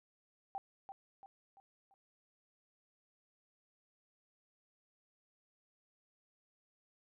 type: tone with echo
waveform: sine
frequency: 784 Hz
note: G5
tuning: in tune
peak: -38 dBFS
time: 0.55-0.58 s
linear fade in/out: 0 ms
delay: 340 ms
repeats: 4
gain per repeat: -7 dB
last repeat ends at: 1.94 s
effects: none